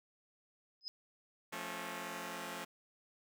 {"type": "tone with exponential growth", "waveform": "sine", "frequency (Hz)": 5060, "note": "D#8", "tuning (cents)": 28, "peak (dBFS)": -35, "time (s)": [0.81, 0.88], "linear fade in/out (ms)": 0, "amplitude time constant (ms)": 15}
{"type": "chord", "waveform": "5% pulse", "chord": "F augmented", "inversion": "none", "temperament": "just", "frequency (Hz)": [174.61, 218.3, 272.8], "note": ["F3", "A3", "C#4"], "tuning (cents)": [0, -13, -28], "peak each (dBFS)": -35, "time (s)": [1.52, 2.65], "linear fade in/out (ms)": 10}
{"effects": []}